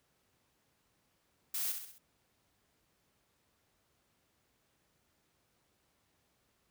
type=noise with echo; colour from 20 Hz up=blue; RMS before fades=-36 dBFS; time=1.54-1.72 s; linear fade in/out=5 ms; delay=66 ms; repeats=4; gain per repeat=-6 dB; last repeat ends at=1.984 s; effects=pink hiss -75 dBFS RMS until 6.7 s + high-pass 60 Hz 12 dB/octave